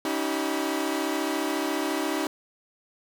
sawtooth tone cluster, 283 / 317.3 / 386.2 / 993 Hz, C#4 / D#4 / G4 / B5, +36 / +34 / -26 / +9 cents, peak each -27 / -25 / -28 / -34 dBFS, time 0.05-2.27 s, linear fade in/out 2 ms, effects none

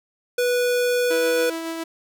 square tone, 490.7 Hz, B4, 11 cents flat, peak -19 dBFS, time 0.38-1.5 s, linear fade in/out 5 ms
sawtooth tone with tremolo, 328.3 Hz, E4, 7 cents flat, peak -22 dBFS, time 1.1-1.84 s, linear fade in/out 10 ms, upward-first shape sine, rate 7.2 Hz, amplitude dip 30%
effects none

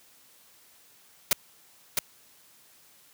white noise with echo, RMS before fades -21 dBFS, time 1.31-1.33 s, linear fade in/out 2 ms, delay 660 ms, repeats 1, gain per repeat -4 dB, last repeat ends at 1.99 s, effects white hiss -58 dBFS RMS until 3.13 s + high-pass 80 Hz 12 dB/octave

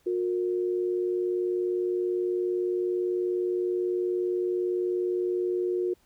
sine tone pair together, 360.3 / 460.3 Hz, F#4 / A#4, -46 / -22 cents, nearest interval major third, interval 424 cents, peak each -25 / -33 dBFS, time 0.06-5.94 s, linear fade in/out 10 ms, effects pink hiss -66 dBFS RMS until 6.05 s

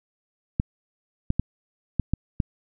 clicks, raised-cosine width 5 ms, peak -9 dBFS, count 6, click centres 0.599 / 1.304 / 1.396 / 1.997 / 2.136 / 2.402 s, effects none

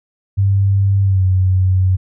sine tone with pitch glide, 98.5 to 93.24 Hz, G2 to F#2, +9 to +14 cents, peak -10 dBFS, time 0.37-1.97 s, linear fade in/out 20 ms, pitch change -95 cents, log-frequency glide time 1.03-1.24 s, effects none

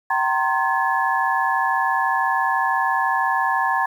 sine tone cluster, 770 / 924 / 1058 / 1712 Hz, G5 / A#5 / C6 / A6, -31 / -16 / +19 / -48 cents, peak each -23 dBFS, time 0.1-3.86 s, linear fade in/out 5 ms, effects 8-bit

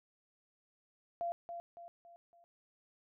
sine tone with echo, 687 Hz, F5, 29 cents flat, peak -34 dBFS, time 1.21-1.32 s, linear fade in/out 0 ms, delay 280 ms, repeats 4, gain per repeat -7 dB, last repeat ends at 2.44 s, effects none

